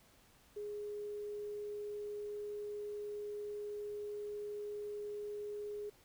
sine tone with quantisation, 415.3 Hz, G#4, in tune, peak -40 dBFS, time 0.56-5.9 s, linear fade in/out 10 ms, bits 11, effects pink hiss -66 dBFS RMS until 6.04 s

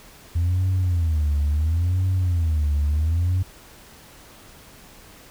sine tone with vibrato, 82.5 Hz, E2, 2 cents sharp, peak -16 dBFS, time 0.35-3.43 s, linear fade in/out 10 ms, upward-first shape sine, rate 0.72 Hz, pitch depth 220 cents each way, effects tanh soft clip ceiling -16 dBFS + pink hiss -47 dBFS RMS until 5.3 s

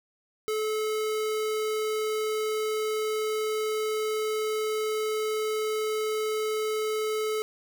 square tone, 432.1 Hz, A4, 31 cents flat, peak -27 dBFS, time 0.48-7.42 s, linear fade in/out 0 ms, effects none

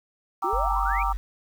sine chord, E half-diminished seventh, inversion first, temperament equal, 784 / 932.3 / 1174.7 / 1318.5 Hz, G5 / Bb5 / D6 / E6, 0 / 0 / 0 / 0 cents, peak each -29 / -29 / -27 / -32 dBFS, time 0.42-1.13 s, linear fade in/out 10 ms
sine exponential sweep, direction up, 329.6 to 2483 Hz, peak -29 dBFS, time 0.44-1.03 s, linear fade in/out 5 ms
sine tone, 48.33 Hz, G1, 24 cents flat, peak -26 dBFS, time 0.53-1.17 s, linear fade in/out 0 ms
effects 8-bit

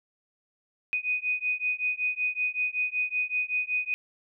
sine beating tone pair, 2488 / 2493.3 Hz, D#7 / D#7, -1 / +3 cents, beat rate 5.3 Hz, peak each -29 / -29 dBFS, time 0.93-3.94 s, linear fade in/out 0 ms, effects none

